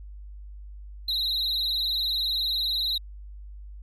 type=tone with vibrato; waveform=triangle; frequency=3951 Hz; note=B7; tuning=in tune; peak=-23 dBFS; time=1.08-2.98 s; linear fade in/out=5 ms; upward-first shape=triangle; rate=20 Hz; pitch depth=110 cents each way; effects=added 50 Hz sine -39 dBFS peak until 3.82 s